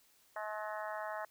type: harmonic tone with a mistuned harmonic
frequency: 213.5 Hz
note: G#3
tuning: 48 cents sharp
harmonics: 3 / 4 / 5 / 6 / 7 / 8 / 9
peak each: -42 / -44 / -46 / -48 / -49 / -50 / -51 dBFS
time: 0.36-1.25 s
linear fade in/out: 2 ms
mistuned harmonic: 9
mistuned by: -52 cents
effects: white hiss -68 dBFS RMS until 1.3 s